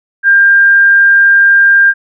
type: tone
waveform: sine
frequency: 1598 Hz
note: G6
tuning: 33 cents sharp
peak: -3 dBFS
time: 0.23-1.94 s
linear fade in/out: 50 ms
effects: none